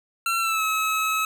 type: tone with pitch glide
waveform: 25% pulse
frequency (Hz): 1355 to 1287.8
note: E6 to E6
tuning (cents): +47 to -41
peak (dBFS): -18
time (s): 0.26-1.25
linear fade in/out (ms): 2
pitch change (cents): -88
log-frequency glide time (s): 0.4-0.63
effects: none